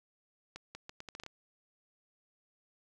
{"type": "accelerating click train", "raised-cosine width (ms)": 0.2, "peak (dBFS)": -27, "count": 9, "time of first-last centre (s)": [0.56, 1.264], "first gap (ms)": 190, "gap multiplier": 0.76, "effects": []}